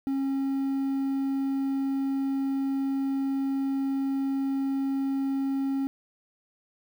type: tone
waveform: triangle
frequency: 271.8 Hz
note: C#4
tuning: 34 cents flat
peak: -23 dBFS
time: 0.07-5.87 s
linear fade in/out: 0 ms
effects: 9-bit